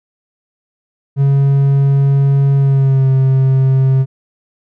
triangle tone with pitch glide, 138.59 to 132.94 Hz, C#3 to C3, 0 to +28 cents, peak -6 dBFS, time 1.16-4.06 s, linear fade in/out 50 ms, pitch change -72 cents, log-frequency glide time 2.56-3.09 s, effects none

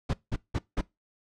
brown noise bursts, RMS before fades -27 dBFS, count 4, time 0.09-0.814 s, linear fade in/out 10 ms, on 46 ms, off 180 ms, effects noise-tail reverb RT60 0.2 s tail -22 dB re dry + low-pass 6000 Hz 12 dB/octave

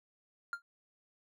triangle tone with exponential decay, 1396.9 Hz, F6, in tune, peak -29 dBFS, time 0.53-0.62 s, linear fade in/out 1 ms, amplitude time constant 18 ms, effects none

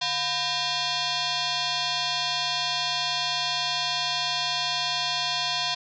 sine tone with frequency modulation, 146.83 Hz, D3, in tune, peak -24 dBFS, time 0.01-5.75 s, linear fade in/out 10 ms, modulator 857 Hz, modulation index 5.7, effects none

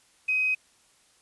sine tone with quantisation, 2520 Hz, D#7, 21 cents sharp, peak -22 dBFS, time 0.28-0.55 s, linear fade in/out 10 ms, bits 8, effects white hiss -62 dBFS RMS until 1.21 s + resampled to 24000 Hz

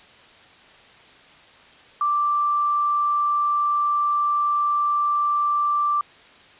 sine tone, 1174.7 Hz, D6, in tune, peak -18 dBFS, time 2.01-6.01 s, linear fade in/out 2 ms, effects white hiss -49 dBFS RMS until 6.59 s + resampled to 8000 Hz

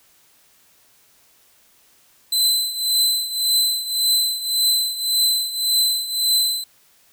sawtooth tone with tremolo, 4039 Hz, B7, 38 cents sharp, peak -11 dBFS, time 2.32-6.64 s, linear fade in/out 5 ms, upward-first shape triangle, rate 1.8 Hz, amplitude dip 80%, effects white hiss -56 dBFS RMS until 7.12 s

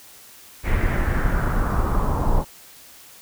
brown noise with low-pass filter sweep, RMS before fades -20 dBFS, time 0.63-2.45 s, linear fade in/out 50 ms, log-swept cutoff 2200 to 900 Hz, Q 3.5, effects white hiss -46 dBFS RMS until 3.21 s

